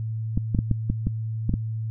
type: clicks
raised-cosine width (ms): 5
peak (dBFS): -9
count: 8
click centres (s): 0.375 / 0.548 / 0.589 / 0.713 / 0.9 / 1.07 / 1.494 / 1.539
effects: added 111 Hz sine -26 dBFS peak until 1.9 s